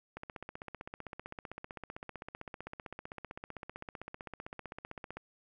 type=click train; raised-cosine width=0.5 ms; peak=-27 dBFS; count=79; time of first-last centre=0.17-5.17 s; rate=15.6 Hz; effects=none